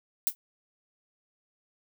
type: noise with exponential decay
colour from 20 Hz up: violet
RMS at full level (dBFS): -21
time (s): 0.27-0.35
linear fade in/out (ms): 0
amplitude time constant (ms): 16
effects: none